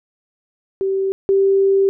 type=tone pair in turn; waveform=sine; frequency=386.6 / 390.6 Hz; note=G4 / G4; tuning=-24 / -6 cents; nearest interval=unison; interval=18 cents; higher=second; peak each=-16 / -11 dBFS; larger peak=second; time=0.81-1.12 / 1.29-1.89 s; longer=second; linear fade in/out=0 ms; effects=none